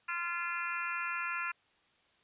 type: harmonic tone with a mistuned harmonic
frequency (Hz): 345.2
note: F4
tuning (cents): -20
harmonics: 3 / 4 / 5 / 6 / 7 / 8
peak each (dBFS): -42 / -37 / -41 / -45 / -41 / -43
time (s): 0.08-1.52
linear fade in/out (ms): 10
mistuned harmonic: 8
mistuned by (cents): -37
effects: white hiss -69 dBFS RMS until 2.23 s + resampled to 8000 Hz